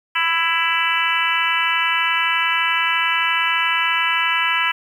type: harmonic tone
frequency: 331.6 Hz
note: E4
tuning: 10 cents sharp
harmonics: 3 / 4 / 5 / 6 / 7 / 8 / 9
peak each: -24 / -24 / -24 / -24 / -24 / -24 / -24 dBFS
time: 0.15-4.72 s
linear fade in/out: 10 ms
effects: 8-bit